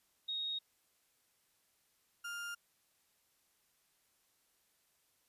sine / 35% pulse tone pair in turn, 3748 / 1403.9 Hz, A#7 / F6, +9 / +9 cents, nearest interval octave + perfect fourth, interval 1700 cents, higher first, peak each -36 / -39 dBFS, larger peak first, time 0.28-0.59 / 2.24-2.55 s, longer neither, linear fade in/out 10 ms, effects white hiss -75 dBFS RMS until 5.28 s + resampled to 32000 Hz

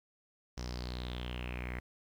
sawtooth tone with low-pass filter sweep, 61.3 Hz, B1, 12 cents flat, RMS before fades -40 dBFS, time 0.57-1.8 s, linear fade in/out 10 ms, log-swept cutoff 5700 to 2000 Hz, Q 5.9, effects 10-bit

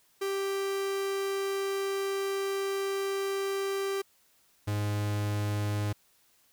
45% pulse tone pair in turn, 392 / 103.83 Hz, G4 / G#2, 0 / 0 cents, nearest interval octave + major seventh, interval 2300 cents, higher first, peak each -29 / -28 dBFS, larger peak second, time 0.21-4.02 / 4.67-5.93 s, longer first, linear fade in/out 10 ms, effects white hiss -66 dBFS RMS until 6.52 s

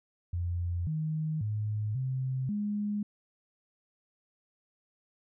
sine tone with pitch steps, 87.2 / 156.2 / 106.3 / 130.6 / 207.1 Hz, F2 / D#3 / G#2 / C3 / G#3, -2 / +7 / +41 / -3 / -5 cents, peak -29 dBFS, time 0.33-3.03 s, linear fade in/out 5 ms, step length 540 ms, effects none

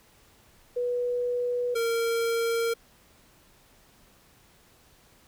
sine / square tone pair in turn, 489 / 461.6 Hz, B4 / A#4, -17 / -17 cents, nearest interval minor second, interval 100 cents, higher first, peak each -25 dBFS, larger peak neither, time 0.76-1.75 / 1.75-2.74 s, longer neither, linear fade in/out 10 ms, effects pink hiss -59 dBFS RMS until 5.27 s

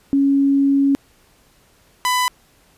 sine / sawtooth tone pair in turn, 277.2 / 999 Hz, C#4 / B5, 0 / +20 cents, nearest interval octave + minor seventh, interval 2220 cents, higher second, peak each -12 dBFS, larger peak neither, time 0.13-0.95 / 2.05-2.28 s, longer first, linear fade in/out 0 ms, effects pink hiss -55 dBFS RMS until 2.77 s + resampled to 32000 Hz

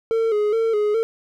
triangle tone with vibrato, 435.3 Hz, A4, 19 cents flat, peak -15 dBFS, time 0.11-1.03 s, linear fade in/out 0 ms, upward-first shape square, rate 2.4 Hz, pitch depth 67 cents each way, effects none

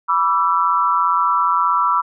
sine tone cluster, 983 / 1158 / 1335 Hz, B5 / D6 / E6, -8 / -25 / +22 cents, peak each -18 dBFS, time 0.08-2.02 s, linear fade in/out 20 ms, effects none

